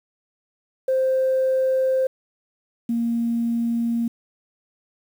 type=tone pair in turn; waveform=sine; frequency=523.3 / 233.1 Hz; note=C5 / A#3; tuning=0 / 0 cents; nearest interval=octave + major second; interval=1400 cents; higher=first; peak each=-16 / -19 dBFS; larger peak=first; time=0.88-2.07 / 2.89-4.08 s; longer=neither; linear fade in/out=5 ms; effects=tanh soft clip ceiling -13 dBFS + 8-bit